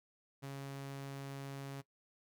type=tone; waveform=sawtooth; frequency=137.9 Hz; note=C#3; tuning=9 cents flat; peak=-39 dBFS; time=0.42-1.82 s; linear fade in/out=20 ms; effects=noise-tail reverb RT60 0.1 s tail -19 dB re dry